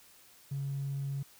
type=tone; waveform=triangle; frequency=138.59 Hz; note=C#3; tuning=in tune; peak=-29 dBFS; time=0.51-1.23 s; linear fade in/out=10 ms; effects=tanh soft clip ceiling -30 dBFS + white hiss -59 dBFS RMS until 1.39 s